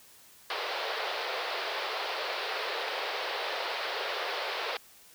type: band-pass noise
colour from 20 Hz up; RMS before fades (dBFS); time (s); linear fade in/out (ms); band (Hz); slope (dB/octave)
pink; -34; 0.5-4.77; 2; 420 to 4800; 48
effects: white hiss -56 dBFS RMS until 5.14 s